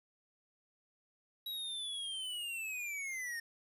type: linear sweep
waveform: square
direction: down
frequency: 3874 to 1818 Hz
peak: -39 dBFS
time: 1.46-3.4 s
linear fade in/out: 5 ms
effects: resampled to 32000 Hz + 11-bit